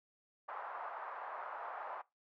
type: band-pass noise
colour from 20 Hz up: white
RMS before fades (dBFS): -45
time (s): 0.48-2.02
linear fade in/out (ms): 10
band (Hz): 680 to 1200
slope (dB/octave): 24
effects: noise-tail reverb RT60 0.2 s tail -20 dB re dry